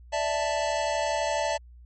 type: chord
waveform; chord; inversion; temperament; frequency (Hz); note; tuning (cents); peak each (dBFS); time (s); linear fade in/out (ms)
square; D suspended second; none; equal; 587.3 / 659.3 / 880; D5 / E5 / A5; 0 / 0 / 0; -30; 0.12-1.58; 20
effects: added 60 Hz sine -46 dBFS peak until 1.85 s + MP3 32 kbps